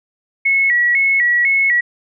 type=tone with vibrato; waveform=sine; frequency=2054 Hz; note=C7; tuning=33 cents flat; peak=-11 dBFS; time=0.45-1.81 s; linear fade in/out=10 ms; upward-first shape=square; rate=2 Hz; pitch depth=110 cents each way; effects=none